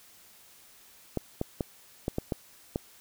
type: clicks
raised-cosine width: 2 ms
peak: -15 dBFS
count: 7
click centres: 1.173 / 1.414 / 1.608 / 2.081 / 2.184 / 2.322 / 2.759 s
effects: white hiss -56 dBFS RMS until 3 s